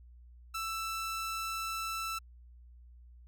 sawtooth tone, 1326 Hz, E6, 10 cents sharp, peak -31 dBFS, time 0.54-2.19 s, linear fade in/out 10 ms, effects added 60 Hz sine -52 dBFS peak until 3.27 s

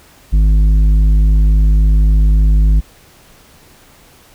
sine tone with tanh clipping, 51.8 Hz, G#1, 4 cents flat, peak -8 dBFS, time 0.32-2.81 s, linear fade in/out 20 ms, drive 8 dB, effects pink hiss -45 dBFS RMS until 4.34 s

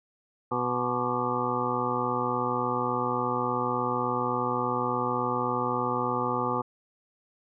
harmonic tone with a mistuned harmonic, 123.47 Hz, B2, in tune, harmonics 1 / 2 / 3 / 4 / 6 / 7 / 8 / 9 / 10, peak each -37 / -34 / -35 / -33 / -38 / -32 / -38 / -33 / -32 dBFS, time 0.51-6.62 s, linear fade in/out 10 ms, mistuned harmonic 10, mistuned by -57 cents, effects none

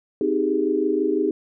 sine chord, Ab major seventh, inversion first, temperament just, 259.6 / 311.5 / 389.3 / 415.3 Hz, C4 / Eb4 / G4 / Ab4, -13 / +2 / -12 / 0 cents, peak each -28 / -23 / -23 / -24 dBFS, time 0.21-1.31 s, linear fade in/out 2 ms, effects none

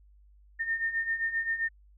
sine beating tone pair, 1815 / 1822.6 Hz, A#6 / A#6, -47 / -39 cents, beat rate 7.6 Hz, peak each -34 / -29 dBFS, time 0.59-1.69 s, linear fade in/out 20 ms, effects added 50 Hz sine -55 dBFS peak until 1.97 s

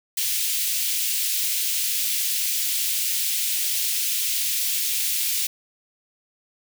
white high-pass noise, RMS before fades -24 dBFS, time 0.17-5.47 s, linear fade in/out 5 ms, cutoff 2400 Hz, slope 24 dB/octave, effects none

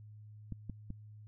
clicks, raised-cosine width 5 ms, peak -28 dBFS, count 3, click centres 0.523 / 0.697 / 0.904 s, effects added 106 Hz sine -50 dBFS peak until 1.27 s

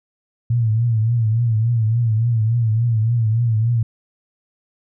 sine tone with vibrato, 114 Hz, A#2, 38 cents flat, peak -14 dBFS, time 0.5-3.83 s, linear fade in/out 5 ms, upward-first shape triangle, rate 3.5 Hz, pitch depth 110 cents each way, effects none

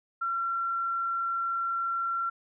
sine tone, 1363 Hz, F6, 43 cents flat, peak -27 dBFS, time 0.21-2.3 s, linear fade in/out 10 ms, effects none

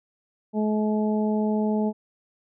harmonic tone, 213.6 Hz, G#3, 49 cents sharp, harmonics 1 / 2 / 3 / 4, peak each -22 / -28 / -32 / -34 dBFS, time 0.53-1.93 s, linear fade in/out 50 ms, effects none

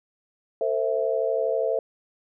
sine chord, A minor, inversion none, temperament equal with one note detuned, 451.1 / 523.3 / 659.3 Hz, A4 / C5 / E5, +43 / 0 / 0 cents, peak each -26 dBFS, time 0.61-1.79 s, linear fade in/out 2 ms, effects none

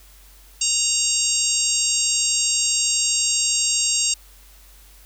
harmonic tone, 932.3 Hz, A#5, in tune, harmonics 3 / 4 / 5 / 6 / 7 / 8 / 9, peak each -27 / -32 / -26 / -27 / -26 / -22 / -27 dBFS, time 0.61-4.14 s, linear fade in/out 5 ms, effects added 48 Hz sine -47 dBFS peak until 5.05 s + white hiss -51 dBFS RMS until 5.05 s

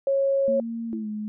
sine tone, 548 Hz, C#5, 20 cents flat, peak -19 dBFS, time 0.07-0.6 s, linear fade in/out 2 ms
sine tone with pitch glide, 230.1 to 212.2 Hz, A#3 to G#3, -22 to +38 cents, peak -28 dBFS, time 0.48-1.28 s, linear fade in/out 0 ms, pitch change -140 cents, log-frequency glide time 0.88-1.07 s
sine tone with exponential decay, 329.6 Hz, E4, in tune, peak -28 dBFS, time 0.93-1.18 s, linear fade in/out 0 ms, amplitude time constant 53 ms
effects none

